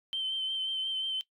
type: tone with vibrato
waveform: sine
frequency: 3100 Hz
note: G7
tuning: 20 cents flat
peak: -29 dBFS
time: 0.13-1.21 s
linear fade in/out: 0 ms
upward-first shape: sine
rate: 5.6 Hz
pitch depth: 24 cents each way
effects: noise-tail reverb RT60 0.1 s tail -19 dB re dry + tanh soft clip ceiling -25 dBFS

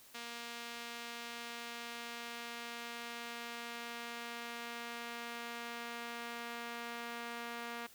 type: tone with band-pass filter sweep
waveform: sawtooth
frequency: 235.6 Hz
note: A#3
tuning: 19 cents sharp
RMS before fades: -45 dBFS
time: 0.14-7.87 s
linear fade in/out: 10 ms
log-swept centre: 3300 to 1800 Hz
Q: 0.74
effects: white hiss -60 dBFS RMS until 7.94 s

